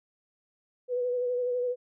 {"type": "tone with vibrato", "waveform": "sine", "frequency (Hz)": 493.9, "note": "B4", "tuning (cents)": 0, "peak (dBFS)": -26, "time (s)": [0.88, 1.76], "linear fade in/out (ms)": 50, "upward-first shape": "sine", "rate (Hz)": 12, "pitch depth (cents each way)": 28, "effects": []}